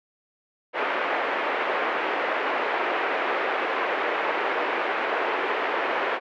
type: band-pass noise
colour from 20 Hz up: pink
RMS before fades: -26 dBFS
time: 0.73-6.2 s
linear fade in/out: 50 ms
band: 400 to 2400 Hz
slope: 24 dB/octave
effects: none

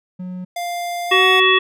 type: tone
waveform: triangle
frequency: 182.2 Hz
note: F#3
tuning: 26 cents flat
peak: -24 dBFS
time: 0.19-0.45 s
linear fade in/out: 10 ms
type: tone with pitch glide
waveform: square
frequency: 698.5 to 734.5 Hz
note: F5 to F#5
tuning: 0 to -13 cents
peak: -23 dBFS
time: 0.56-1.4 s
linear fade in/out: 5 ms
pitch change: +87 cents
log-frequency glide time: 1.07-1.25 s
type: harmonic tone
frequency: 375.7 Hz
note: F#4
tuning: 26 cents sharp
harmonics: 1 / 3 / 5 / 7 / 9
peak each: -17 / -17 / -17 / -17 / -17 dBFS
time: 1.11-1.59 s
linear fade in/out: 10 ms
effects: none

